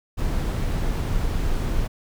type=noise; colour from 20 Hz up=brown; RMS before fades=-23 dBFS; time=0.17-1.88 s; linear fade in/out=20 ms; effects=none